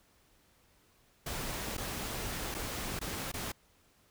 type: noise with dropouts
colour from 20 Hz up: pink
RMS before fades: -38 dBFS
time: 1.26-3.52 s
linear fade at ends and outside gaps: 5 ms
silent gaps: 1.77-1.778 / 2.544-2.547 / 2.992-3.012 / 3.318-3.338 s
effects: pink hiss -67 dBFS RMS until 4.1 s